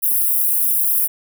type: high-pass noise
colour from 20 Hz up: white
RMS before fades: -17 dBFS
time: 0.02-1.08 s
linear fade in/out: 20 ms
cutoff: 10000 Hz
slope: 48 dB/octave
effects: none